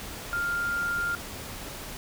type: tone in noise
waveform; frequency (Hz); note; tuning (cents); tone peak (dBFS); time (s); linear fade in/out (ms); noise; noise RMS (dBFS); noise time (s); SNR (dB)
sine; 1400; F6; +4; -26; 0.33-1.15; 0; pink; -39; 0-1.97; +10
effects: none